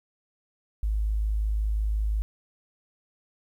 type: tone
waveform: sine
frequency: 52.8 Hz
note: G#1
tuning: 29 cents sharp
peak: -23 dBFS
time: 0.83-2.22 s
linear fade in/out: 0 ms
effects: 10-bit